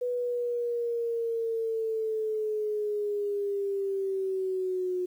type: linear sweep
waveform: sine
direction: down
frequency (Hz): 493.9 to 361.2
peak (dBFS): -27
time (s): 0.01-5.06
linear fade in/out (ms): 10
effects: 10-bit